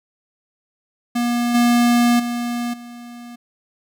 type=tone with level steps; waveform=square; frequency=239.4 Hz; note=A#3; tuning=46 cents sharp; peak=-18 / -13 / -22 / -35 dBFS; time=1.15-3.36 s; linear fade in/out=10 ms; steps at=1.54 / 2.19 / 2.73 s; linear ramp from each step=10 ms; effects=none